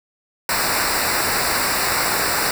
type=noise with comb filter; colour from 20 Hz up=pink; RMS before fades=-20 dBFS; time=0.49-2.51 s; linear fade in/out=2 ms; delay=0.31 ms; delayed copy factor=-0.85; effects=none